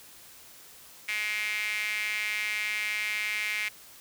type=tone with high-pass filter; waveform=sawtooth; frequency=211.8 Hz; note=G#3; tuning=34 cents sharp; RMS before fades=-31 dBFS; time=1.08-3.69 s; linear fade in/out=10 ms; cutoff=2200 Hz; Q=7.4; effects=white hiss -51 dBFS RMS until 4 s